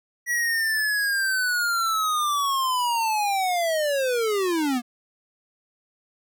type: linear sweep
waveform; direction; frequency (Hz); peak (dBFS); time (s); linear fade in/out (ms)
square; down; 1939 to 233.1; -22; 0.26-4.82; 50
effects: none